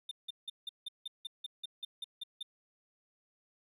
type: tone bursts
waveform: triangle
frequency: 3605 Hz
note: A7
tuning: 41 cents sharp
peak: -36 dBFS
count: 13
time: 0.09-2.429 s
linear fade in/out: 5 ms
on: 23 ms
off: 170 ms
effects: none